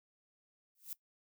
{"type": "noise with exponential growth", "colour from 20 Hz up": "violet", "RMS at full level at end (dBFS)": -39, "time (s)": [0.75, 0.93], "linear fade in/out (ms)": 2, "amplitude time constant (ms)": 37, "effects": ["noise-tail reverb RT60 0.1 s tail -19 dB re dry"]}